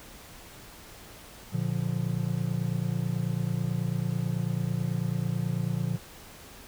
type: chord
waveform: triangle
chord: Bb major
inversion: none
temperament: just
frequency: 116.54 / 145.68 / 174.81 Hz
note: Bb2 / D3 / F3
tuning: 0 / -14 / +2 cents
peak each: -29 dBFS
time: 1.52-5.98 s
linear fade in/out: 20 ms
effects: pink hiss -48 dBFS RMS until 6.67 s